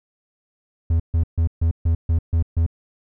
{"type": "tone bursts", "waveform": "triangle", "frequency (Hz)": 82.41, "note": "E2", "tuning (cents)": 0, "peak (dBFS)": -13, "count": 8, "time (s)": [0.9, 2.664], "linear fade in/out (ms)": 5, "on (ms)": 98, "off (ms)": 140, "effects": []}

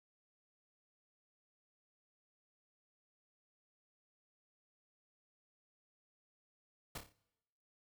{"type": "noise with echo", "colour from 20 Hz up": "pink", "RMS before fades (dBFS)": -43, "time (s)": [6.95, 6.98], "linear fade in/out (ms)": 5, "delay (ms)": 29, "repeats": 5, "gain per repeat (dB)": -6, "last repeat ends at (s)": 7.125, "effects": ["noise-tail reverb RT60 1.0 s tail -23 dB re dry"]}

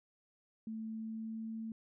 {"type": "tone with pitch glide", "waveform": "sine", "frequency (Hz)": [221.2, 223.3], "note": ["A3", "A3"], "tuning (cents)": [9, 26], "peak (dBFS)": -39, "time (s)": [0.67, 1.72], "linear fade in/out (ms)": 2, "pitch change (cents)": 17, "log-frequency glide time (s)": [0.9, 1.57], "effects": []}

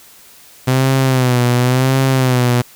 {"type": "tone with vibrato", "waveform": "sawtooth", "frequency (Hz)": 127.8, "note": "C3", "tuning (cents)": -40, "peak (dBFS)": -7, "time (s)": [0.67, 2.62], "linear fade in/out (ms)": 10, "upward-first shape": "sine", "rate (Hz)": 0.93, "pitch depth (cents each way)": 76, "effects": ["white hiss -43 dBFS RMS until 2.75 s"]}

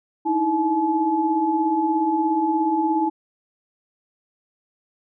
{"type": "tone cluster", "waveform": "sine", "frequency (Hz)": [306.3, 323.2, 857], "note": ["D#4", "E4", "A5"], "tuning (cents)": [-27, -34, -46], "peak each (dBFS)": [-28, -21, -21], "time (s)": [0.25, 3.1], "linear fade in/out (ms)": 20, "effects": []}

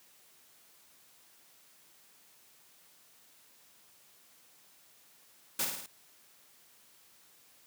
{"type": "noise with echo", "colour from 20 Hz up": "white", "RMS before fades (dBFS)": -31, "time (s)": [5.59, 5.65], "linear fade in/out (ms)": 5, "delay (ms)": 53, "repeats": 4, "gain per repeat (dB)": -4, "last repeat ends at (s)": 5.862, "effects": ["white hiss -62 dBFS RMS until 7.66 s", "high-pass 100 Hz 12 dB/octave"]}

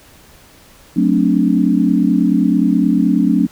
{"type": "chord", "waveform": "sine", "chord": "D dominant seventh", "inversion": "first", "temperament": "just", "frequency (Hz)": [183.54, 220.2, 264.3, 293.7], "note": ["F#3", "A3", "C4", "D4"], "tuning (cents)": [-14, 2, 18, 0], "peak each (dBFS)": -16, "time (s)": [0.96, 3.47], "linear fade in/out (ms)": 10, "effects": ["pink hiss -45 dBFS RMS until 3.51 s"]}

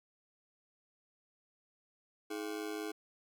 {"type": "ring-modulated tone", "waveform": "40% pulse", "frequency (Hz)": 370.5, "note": "F#4", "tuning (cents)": 2, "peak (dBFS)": -34, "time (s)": [2.3, 2.92], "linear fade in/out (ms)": 10, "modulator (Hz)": 52.5, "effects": []}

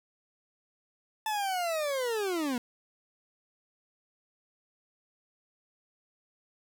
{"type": "linear sweep", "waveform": "40% pulse", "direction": "down", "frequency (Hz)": [880, 233.1], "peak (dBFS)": -28, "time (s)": [1.26, 2.58], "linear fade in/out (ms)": 2, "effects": []}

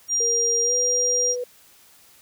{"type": "tone", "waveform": "sine", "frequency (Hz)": 5700, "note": "F8", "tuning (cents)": 34, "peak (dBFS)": -19, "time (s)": [0.08, 1.36], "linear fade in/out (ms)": 50}
{"type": "tone with pitch glide", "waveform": "sine", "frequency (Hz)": [466.2, 493.1], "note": ["A#4", "B4"], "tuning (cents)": [0, -3], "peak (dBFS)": -25, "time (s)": [0.2, 1.44], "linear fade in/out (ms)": 5, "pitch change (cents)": 97, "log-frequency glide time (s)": [0.63, 0.73]}
{"effects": ["white hiss -53 dBFS RMS until 2.21 s"]}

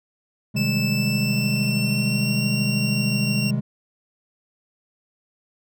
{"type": "chord", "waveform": "triangle", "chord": "Ab major seventh", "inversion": "first", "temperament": "just", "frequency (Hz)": [129.78, 155.74, 194.67, 207.7], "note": ["C3", "Eb3", "G3", "Ab3"], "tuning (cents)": [-14, 2, -12, 0], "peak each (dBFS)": [-22, -26, -27, -22], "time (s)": [0.54, 3.61], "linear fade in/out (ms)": 20}
{"type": "tone with pitch glide", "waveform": "25% pulse", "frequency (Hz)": [2637, 2747], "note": ["E7", "F7"], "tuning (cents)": [0, -29], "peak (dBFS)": -22, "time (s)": [0.56, 3.51], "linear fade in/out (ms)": 10, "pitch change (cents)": 71, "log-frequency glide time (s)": [0.87, 2.46]}
{"effects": []}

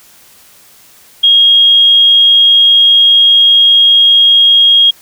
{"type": "tone", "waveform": "sine", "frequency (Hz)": 3265, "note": "G#7", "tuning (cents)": -30, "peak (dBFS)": -3, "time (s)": [1.23, 4.91], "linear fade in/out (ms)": 10, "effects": ["white hiss -42 dBFS RMS until 5.01 s"]}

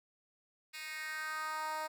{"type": "tone with high-pass filter sweep", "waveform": "10% pulse", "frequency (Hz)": 311.1, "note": "D#4", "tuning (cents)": 0, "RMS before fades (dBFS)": -40, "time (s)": [0.73, 1.88], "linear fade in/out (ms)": 20, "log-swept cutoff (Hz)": [2700, 730], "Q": 2.8, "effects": []}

